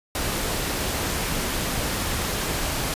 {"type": "noise", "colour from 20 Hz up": "pink", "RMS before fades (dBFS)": -26, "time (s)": [0.15, 2.94], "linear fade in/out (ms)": 2, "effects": ["resampled to 32000 Hz"]}